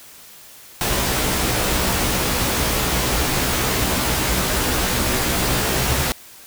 pink noise with comb filter, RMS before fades -20 dBFS, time 0.81-6.12 s, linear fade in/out 0 ms, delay 16 ms, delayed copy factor +0.65, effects white hiss -43 dBFS RMS until 6.46 s

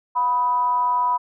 sine tone with frequency modulation, 986 Hz, B5, 3 cents flat, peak -17 dBFS, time 0.15-1.18 s, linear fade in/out 20 ms, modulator 271 Hz, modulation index 0.35, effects none

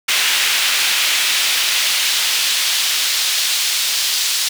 brown noise with high-pass filter sweep, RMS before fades -17 dBFS, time 0.08-4.49 s, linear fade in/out 10 ms, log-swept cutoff 2600 to 4200 Hz, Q 1.2, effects none

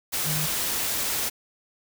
sine tone in noise, 153.8 Hz, D#3, 20 cents flat, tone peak -28 dBFS, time 0.25-0.47 s, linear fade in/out 20 ms, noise white, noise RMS -27 dBFS, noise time 0.12-1.3 s, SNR -4 dB, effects none

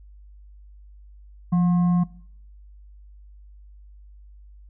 sine tone with frequency modulation, 174.61 Hz, F3, in tune, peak -16 dBFS, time 1.52-2.04 s, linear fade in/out 10 ms, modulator 897 Hz, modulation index 0.22, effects noise-tail reverb RT60 0.6 s tail -22 dB re dry + added 50 Hz sine -44 dBFS peak until 4.69 s

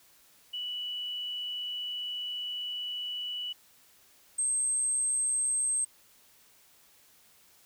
sine tone pair in turn, 2955 / 8358 Hz, F#7 / C9, -3 / -3 cents, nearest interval octave + tritone, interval 1800 cents, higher second, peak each -33 / -26 dBFS, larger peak second, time 0.53-3.53 / 4.38-5.85 s, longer first, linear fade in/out 10 ms, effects white hiss -61 dBFS RMS until 7.65 s

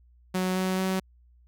sawtooth tone with pitch steps, 185 / 186.72 / 188.45 Hz, F#3 / F#3 / F#3, 0 / +16 / +32 cents, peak -21 dBFS, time 0.34-1 s, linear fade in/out 10 ms, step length 220 ms, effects added 60 Hz sine -55 dBFS peak until 1.47 s

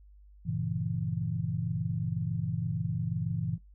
sine chord, G diminished seventh, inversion none, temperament equal with one note detuned, 97.43 / 116.54 / 138.59 / 164.81 Hz, G2 / Bb2 / Db3 / Fb3, -10 / 0 / 0 / 0 cents, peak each -37 / -34 / -36 / -33 dBFS, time 0.45-3.58 s, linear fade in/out 20 ms, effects noise-tail reverb RT60 0.2 s tail -25 dB re dry + added 50 Hz sine -52 dBFS peak until 3.74 s

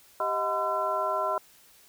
sine tone cluster, 392.7 / 629 / 729 / 1016 / 1350 Hz, G4 / D#5 / F#5 / B5 / E6, +3 / +19 / -26 / +49 / +41 cents, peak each -37 / -30 / -36 / -29 / -32 dBFS, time 0.2-1.38 s, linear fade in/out 2 ms, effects white hiss -57 dBFS RMS until 1.88 s

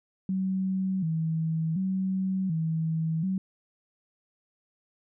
sine tone with vibrato, 174.61 Hz, F3, in tune, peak -25 dBFS, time 0.29-3.38 s, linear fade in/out 2 ms, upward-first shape square, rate 0.68 Hz, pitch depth 140 cents each way, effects none

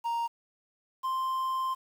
triangle tone pair in turn, 933 / 1046.5 Hz, A#5 / C6, +1 / 0 cents, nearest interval major second, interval 199 cents, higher second, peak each -26 dBFS, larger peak neither, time 0.04-0.28 / 1.03-1.75 s, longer second, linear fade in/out 20 ms, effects 9-bit

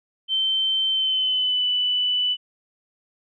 sine tone with pitch glide, 3100 to 2982 Hz, G7 to F#7, -20 to +13 cents, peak -19 dBFS, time 0.28-2.37 s, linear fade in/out 50 ms, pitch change -67 cents, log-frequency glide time 0.9-1.66 s, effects none

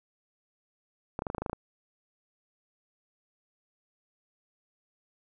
clicks, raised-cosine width 1 ms, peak -18 dBFS, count 10, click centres 1.191 / 1.221 / 1.268 / 1.301 / 1.348 / 1.382 / 1.42 / 1.462 / 1.497 / 1.531 s, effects none

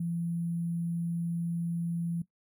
sine tone with sample-and-hold, 169.6 Hz, E3, 50 cents sharp, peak -29 dBFS, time 0-2.22 s, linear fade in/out 5 ms, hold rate 11025 Hz, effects noise-tail reverb RT60 0.1 s tail -17 dB re dry

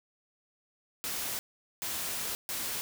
white noise bursts at uneven times, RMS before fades -35 dBFS, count 3, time 1.04-1.39 / 1.82-2.35 / 2.49-2.81 s, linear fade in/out 0 ms, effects none

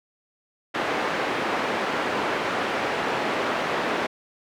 pink band-pass noise, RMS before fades -26 dBFS, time 0.74-4.07 s, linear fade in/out 10 ms, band 340 to 2200 Hz, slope 12 dB/octave, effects none

